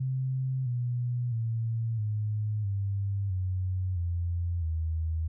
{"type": "tone with pitch steps", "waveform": "sine", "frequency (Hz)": [130.81, 122.05, 113.88, 106.25, 99.14, 92.5, 86.3, 80.52], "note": ["C3", "B2", "A#2", "G#2", "G2", "F#2", "F2", "E2"], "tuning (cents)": [0, -20, -40, 40, 20, 0, -20, -40], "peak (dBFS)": -27, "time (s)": [0, 5.28], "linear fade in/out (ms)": 10, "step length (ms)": 660, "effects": []}